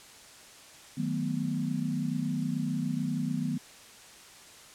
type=chord; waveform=sine; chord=B dominant seventh; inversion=first; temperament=equal; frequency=155.56 / 185 / 220 / 246.9 Hz; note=D#3 / F#3 / A3 / B3; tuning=0 / 0 / 0 / 0 cents; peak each=-33 / -35 / -36 / -32 dBFS; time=0.97-3.58 s; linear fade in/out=10 ms; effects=white hiss -51 dBFS RMS until 4.74 s + low-pass 9000 Hz 12 dB/octave